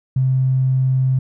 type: tone with tanh clipping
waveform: triangle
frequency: 130.81 Hz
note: C3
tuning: in tune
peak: -13 dBFS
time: 0.16-1.19 s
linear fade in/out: 5 ms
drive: 3 dB
effects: none